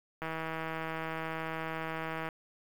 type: click train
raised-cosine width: 0.5 ms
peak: -22 dBFS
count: 334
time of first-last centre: 0.22-2.288 s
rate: 161 Hz
effects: 8-bit